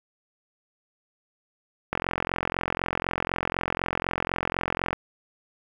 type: click train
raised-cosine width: 0.5 ms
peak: -10 dBFS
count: 133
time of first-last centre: 1.93-4.93 s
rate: 44 Hz
effects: 8-bit